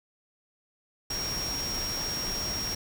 sine tone in noise, 5588 Hz, F8, in tune, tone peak -31 dBFS, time 1.1-2.75 s, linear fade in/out 5 ms, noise pink, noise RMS -36 dBFS, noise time 1.1-2.75 s, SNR +2 dB, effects none

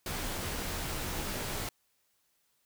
pink noise with comb filter, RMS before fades -36 dBFS, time 0.06-1.69 s, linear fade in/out 2 ms, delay 18 ms, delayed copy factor -0.6, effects white hiss -74 dBFS RMS until 2.65 s

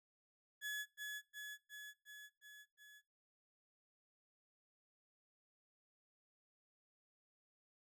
35% pulse tone with echo, 1700 Hz, G#6, 40 cents sharp, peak -39 dBFS, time 0.61-0.86 s, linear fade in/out 50 ms, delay 360 ms, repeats 6, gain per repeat -3 dB, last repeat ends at 3.02 s, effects noise-tail reverb RT60 0.3 s tail -23 dB re dry

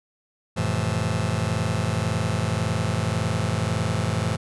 sawtooth chord, F major seventh, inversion none, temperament just, 87.31 / 109.13 / 130.96 / 163.7 Hz, F2 / A2 / C3 / E3, 0 / -14 / +2 / -12 cents, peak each -25 / -21 / -25 / -24 dBFS, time 0.56-4.37 s, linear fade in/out 20 ms, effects resampled to 24000 Hz

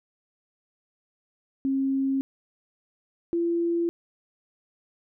sine tone pair in turn, 270 / 340 Hz, C#4 / F4, -45 / -46 cents, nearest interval major third, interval 399 cents, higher second, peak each -22 dBFS, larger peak neither, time 1.65-2.21 / 3.33-3.89 s, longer neither, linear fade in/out 0 ms, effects none

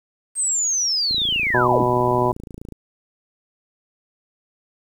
sine linear sweep, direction down, 8500 to 36.71 Hz, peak -18 dBFS, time 0.35-1.85 s, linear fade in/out 50 ms
click train, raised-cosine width 3 ms, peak -22 dBFS, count 46, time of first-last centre 1.11-2.723 s, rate 27.9 Hz
harmonic tone, 123.47 Hz, B2, in tune, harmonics 1 / 2 / 3 / 4 / 5 / 6 / 7 / 8, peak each -25 / -27 / -21 / -29 / -24 / -29 / -26 / -21 dBFS, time 1.54-2.32 s, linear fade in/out 5 ms
effects 8-bit

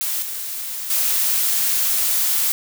blue noise with level steps, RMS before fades -23 / -28 / -19 dBFS, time 0.01-2.52 s, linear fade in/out 0 ms, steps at 0.22 / 0.9 s, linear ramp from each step 5 ms, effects none

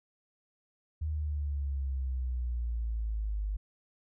sine exponential sweep, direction down, 78.2 to 49.87 Hz, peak -30 dBFS, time 1.01-3.57 s, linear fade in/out 10 ms, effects none

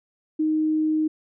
sine tone, 311.1 Hz, D#4, in tune, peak -19 dBFS, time 0.39-1.08 s, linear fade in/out 10 ms, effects none

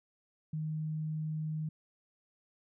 sine tone, 155.56 Hz, D#3, in tune, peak -33 dBFS, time 0.53-1.69 s, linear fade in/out 5 ms, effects none

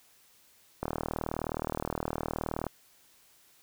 click train, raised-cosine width 1 ms, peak -17 dBFS, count 73, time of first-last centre 0.83-2.667 s, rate 39.2 Hz, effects white hiss -62 dBFS RMS until 3.62 s

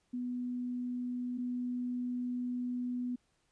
sine tone pair in turn, 246.9 / 246.9 Hz, B3 / B3, 0 / 0 cents, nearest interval unison, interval 0 cents, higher neither, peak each -34 / -33 dBFS, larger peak second, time 0.13-1.38 / 1.38-3.16 s, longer second, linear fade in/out 10 ms, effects pink hiss -75 dBFS RMS until 3.51 s + resampled to 22050 Hz

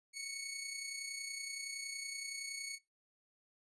15% pulse tone with amplitude modulation, 2217 Hz, C#7, in tune, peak -33 dBFS, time 0.13-2.79 s, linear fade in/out 50 ms, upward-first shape sine, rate 30.7 Hz, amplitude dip 45%, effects noise-tail reverb RT60 0.2 s tail -21 dB re dry + resampled to 24000 Hz

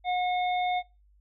harmonic tone, 724 Hz, F#5, 38 cents flat, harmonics 1 / 3 / 5, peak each -25 / -35 / -39 dBFS, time 0.04-0.83 s, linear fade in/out 50 ms, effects noise-tail reverb RT60 0.3 s tail -24 dB re dry + added 50 Hz sine -58 dBFS peak until 1.2 s

